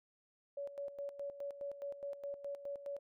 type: tone with tremolo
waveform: sine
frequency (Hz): 565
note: C#5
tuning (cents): +33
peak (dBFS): -39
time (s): 0.57-2.99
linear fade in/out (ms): 5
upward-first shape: square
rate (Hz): 4.8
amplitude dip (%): 70
effects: none